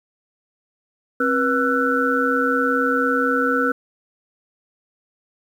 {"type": "tone cluster", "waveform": "sine", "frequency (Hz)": [266.3, 485.5, 1341, 1485], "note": ["C4", "B4", "E6", "F#6"], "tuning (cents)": [31, -30, 29, 6], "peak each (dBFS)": -22, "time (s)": [1.2, 3.72], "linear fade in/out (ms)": 5, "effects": ["8-bit"]}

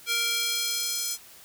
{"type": "tone with high-pass filter sweep", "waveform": "square", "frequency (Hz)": 466.2, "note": "A#4", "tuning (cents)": 0, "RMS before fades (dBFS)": -28, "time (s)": [0.06, 1.18], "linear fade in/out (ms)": 50, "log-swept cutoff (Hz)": [2300, 6100], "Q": 1.2, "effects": ["white hiss -50 dBFS RMS until 1.44 s"]}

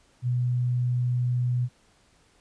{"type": "tone", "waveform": "sine", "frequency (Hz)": 123.47, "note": "B2", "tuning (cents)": 0, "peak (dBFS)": -22, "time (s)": [0.22, 1.69], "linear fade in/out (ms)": 50, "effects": ["pink hiss -62 dBFS RMS until 2.4 s", "resampled to 22050 Hz"]}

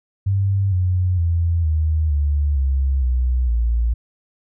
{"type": "tone with pitch steps", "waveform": "sine", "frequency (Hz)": [98, 90.91, 84.33, 78.23, 72.57, 67.32, 62.45, 57.94], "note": ["G2", "F#2", "E2", "D#2", "D2", "C2", "B1", "A#1"], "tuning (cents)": [0, -30, 40, 10, -20, 50, 20, -10], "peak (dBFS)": -15, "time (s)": [0.26, 3.94], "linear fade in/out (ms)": 10, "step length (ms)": 460, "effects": []}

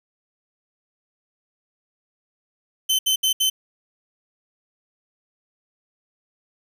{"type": "tone bursts", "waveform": "sawtooth", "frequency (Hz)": 3068, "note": "G7", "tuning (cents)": -38, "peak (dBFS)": -14, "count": 4, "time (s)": [2.89, 3.5], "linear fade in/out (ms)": 10, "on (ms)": 100, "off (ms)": 70, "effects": []}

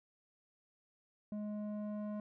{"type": "tone with low-pass filter sweep", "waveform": "square", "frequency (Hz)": 209.6, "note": "G#3", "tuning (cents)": 16, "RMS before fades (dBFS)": -41, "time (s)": [1.32, 2.2], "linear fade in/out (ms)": 2, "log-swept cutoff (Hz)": [500, 820], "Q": 1.2, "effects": []}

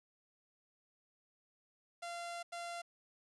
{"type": "tone bursts at uneven times", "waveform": "sawtooth", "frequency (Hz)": 689, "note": "F5", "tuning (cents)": -24, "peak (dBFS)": -38, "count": 2, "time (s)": [[2.02, 2.43], [2.52, 2.82]], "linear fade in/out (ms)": 10, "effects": ["resampled to 24000 Hz", "11-bit"]}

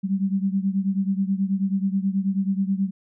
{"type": "beating tone pair", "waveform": "sine", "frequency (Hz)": [191.5, 200.8], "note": ["G3", "G3"], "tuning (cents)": [-40, 42], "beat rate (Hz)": 9.3, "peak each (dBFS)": [-22, -25], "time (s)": [0.03, 2.91], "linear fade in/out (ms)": 20, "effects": []}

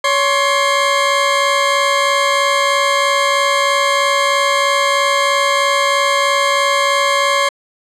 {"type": "tone pair together", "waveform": "20% pulse", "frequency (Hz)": [562, 1060.9], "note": ["C#5", "C6"], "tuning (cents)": [24, 24], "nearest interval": "major seventh", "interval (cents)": 1100, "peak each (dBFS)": -10, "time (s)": [0.04, 7.49], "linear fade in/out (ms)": 5, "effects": ["low-pass 8000 Hz 12 dB/octave"]}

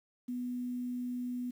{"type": "tone", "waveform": "sine", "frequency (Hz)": 246.9, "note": "B3", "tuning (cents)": 0, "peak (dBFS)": -34, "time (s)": [0.28, 1.51], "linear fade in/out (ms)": 10, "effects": ["10-bit"]}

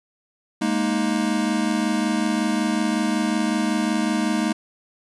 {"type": "chord", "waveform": "square", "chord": "Ab suspended second", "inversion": "none", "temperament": "equal", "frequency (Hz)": [207.7, 233.1, 311.1], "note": ["Ab3", "Bb3", "Eb4"], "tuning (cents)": [0, 0, 0], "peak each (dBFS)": -25, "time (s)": [0.61, 4.53], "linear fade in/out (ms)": 10, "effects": ["resampled to 24000 Hz", "9-bit"]}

